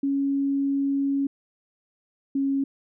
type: tone pair in turn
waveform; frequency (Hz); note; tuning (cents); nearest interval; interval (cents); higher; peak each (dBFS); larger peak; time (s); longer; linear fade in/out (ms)
sine; 277.2 / 274.3; C#4 / C#4; 0 / -18; unison; 18; first; -21; neither; 0.03-1.27 / 2.35-2.64; first; 5
effects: none